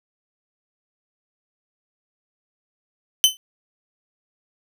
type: tone with exponential decay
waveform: sawtooth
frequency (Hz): 3047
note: G7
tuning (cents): -50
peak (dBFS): -4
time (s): 3.24-3.37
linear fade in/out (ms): 0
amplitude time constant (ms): 27
effects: none